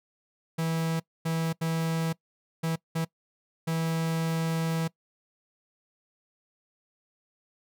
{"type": "tone bursts at uneven times", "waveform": "45% pulse", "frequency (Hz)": 163.2, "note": "E3", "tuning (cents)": -17, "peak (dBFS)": -26, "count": 6, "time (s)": [[0.58, 1], [1.25, 1.53], [1.61, 2.13], [2.63, 2.76], [2.95, 3.05], [3.67, 4.88]], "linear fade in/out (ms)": 10, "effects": ["noise-tail reverb RT60 0.1 s tail -22 dB re dry"]}